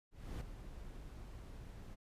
brown noise with ADSR envelope, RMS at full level -41 dBFS, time 0.11-1.96 s, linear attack 300 ms, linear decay 5 ms, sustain -9 dB, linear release 29 ms, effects resampled to 32000 Hz

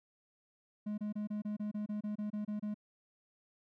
triangle tone bursts, 209.7 Hz, G#3, 17 cents sharp, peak -33 dBFS, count 13, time 0.86-2.744 s, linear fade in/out 10 ms, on 120 ms, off 27 ms, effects none

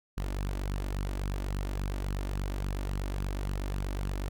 sawtooth tone with flanger, 48.29 Hz, G1, 25 cents flat, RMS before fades -33 dBFS, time 0.17-4.29 s, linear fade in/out 10 ms, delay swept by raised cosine 0.66 to 3.46 ms, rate 3.6 Hz, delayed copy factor +0.5, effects none

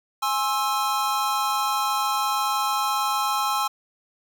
square chord, Ab augmented, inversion none, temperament equal with one note detuned, 830.6 / 1064.8 / 1318.5 Hz, Ab5 / C6 / E6, 0 / +30 / 0 cents, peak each -27 dBFS, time 0.22-3.68 s, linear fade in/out 10 ms, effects none

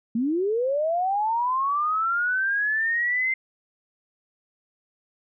sine linear sweep, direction up, 217.4 to 2093 Hz, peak -21 dBFS, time 0.15-3.34 s, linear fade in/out 5 ms, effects none

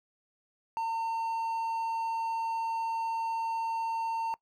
triangle tone, 908 Hz, A#5, 46 cents flat, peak -27 dBFS, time 0.77-4.34 s, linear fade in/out 0 ms, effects noise-tail reverb RT60 0.1 s tail -21 dB re dry

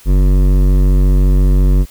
triangle tone with hard clipping, 47.22 Hz, F#1, 36 cents sharp, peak -9 dBFS, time 0.05-1.86 s, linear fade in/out 50 ms, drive 18 dB, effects white hiss -43 dBFS RMS until 1.9 s

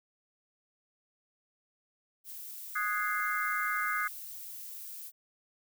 violet noise, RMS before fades -44 dBFS, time 2.24-5.12 s, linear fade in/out 50 ms
sine chord, Ab dominant seventh, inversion second, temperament equal, 1244.5 / 1480 / 1661.2 / 2093 Hz, Eb6 / Gb6 / Ab6 / C7, 0 / 0 / 0 / 0 cents, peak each -33 / -35 / -36 / -36 dBFS, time 2.75-4.08 s, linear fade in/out 10 ms
effects none

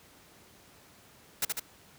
white noise with echo, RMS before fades -28 dBFS, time 1.42-1.45 s, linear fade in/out 5 ms, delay 74 ms, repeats 2, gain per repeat -3 dB, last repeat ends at 1.598 s, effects pink hiss -57 dBFS RMS until 1.98 s + high-pass 80 Hz 12 dB/octave

